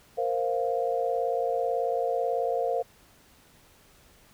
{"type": "chord", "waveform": "sine", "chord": "Bb suspended second", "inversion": "none", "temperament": "just", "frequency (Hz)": [466.2, 524.4, 699.2], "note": ["Bb4", "C5", "F5"], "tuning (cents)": [0, 4, 2], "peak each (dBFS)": -29, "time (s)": [0.17, 2.83], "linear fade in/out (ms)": 20, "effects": ["pink hiss -58 dBFS RMS until 4.33 s"]}